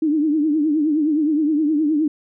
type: tone with vibrato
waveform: sine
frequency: 304.1 Hz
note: D#4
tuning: 40 cents flat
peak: -15 dBFS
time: 0.02-2.08 s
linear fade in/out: 5 ms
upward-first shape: triangle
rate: 9.6 Hz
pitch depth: 120 cents each way
effects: none